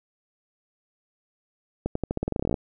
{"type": "accelerating click train", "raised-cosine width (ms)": 2, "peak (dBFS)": -12, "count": 17, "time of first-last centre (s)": [1.86, 2.542], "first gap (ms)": 94, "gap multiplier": 0.88, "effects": []}